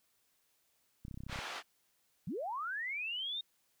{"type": "clicks", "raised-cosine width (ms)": 5, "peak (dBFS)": -33, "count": 12, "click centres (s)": [1.051, 1.082, 1.112, 1.143, 1.175, 1.205, 1.236, 1.266, 1.297, 1.328, 1.359, 1.389]}
{"type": "band-pass noise", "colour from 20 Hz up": "pink", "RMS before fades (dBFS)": -43, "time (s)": [1.28, 1.63], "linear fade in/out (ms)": 50, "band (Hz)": [800, 3900], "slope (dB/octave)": 12}
{"type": "linear sweep", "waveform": "sine", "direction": "up", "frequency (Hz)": [132.2, 3729], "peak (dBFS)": -36, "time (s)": [2.27, 3.41], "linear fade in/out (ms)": 5}
{"effects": ["white hiss -75 dBFS RMS until 3.8 s"]}